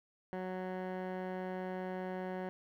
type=tone with low-pass filter; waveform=15% pulse; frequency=185 Hz; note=F#3; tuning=in tune; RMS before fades=-40 dBFS; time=0.33-2.49 s; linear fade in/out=0 ms; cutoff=1500 Hz; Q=1.1; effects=12-bit